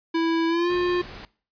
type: tone with pitch glide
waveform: square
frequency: 329.6 to 355.3 Hz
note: E4 to F4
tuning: 0 to +30 cents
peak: -21 dBFS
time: 0.14-1.02 s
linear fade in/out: 10 ms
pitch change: +130 cents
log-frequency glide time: 0.48-0.72 s
type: noise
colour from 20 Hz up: pink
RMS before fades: -40 dBFS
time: 0.7-1.25 s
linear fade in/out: 0 ms
effects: noise-tail reverb RT60 0.4 s tail -20 dB re dry + resampled to 11025 Hz